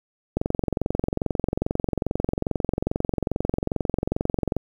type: click train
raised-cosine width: 2 ms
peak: -9 dBFS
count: 95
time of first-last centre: 0.37-4.566 s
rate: 22.4 Hz
effects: 8-bit